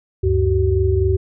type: tone cluster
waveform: sine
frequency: 73.6 / 97.6 / 379.6 Hz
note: D2 / G2 / F#4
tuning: +4 / -7 / +44 cents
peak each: -18 dBFS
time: 0.23-1.17 s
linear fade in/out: 10 ms
effects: none